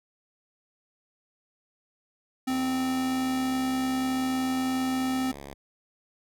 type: tone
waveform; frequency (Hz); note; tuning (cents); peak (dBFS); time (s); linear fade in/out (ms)
square; 260; C4; -11; -26; 2.47-5.32; 10
type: tone with vibrato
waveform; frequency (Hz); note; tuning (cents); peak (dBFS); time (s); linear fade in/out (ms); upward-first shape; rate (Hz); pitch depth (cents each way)
5% pulse; 76; D#2; -40; -29; 2.49-5.54; 5; sine; 0.58; 150
effects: none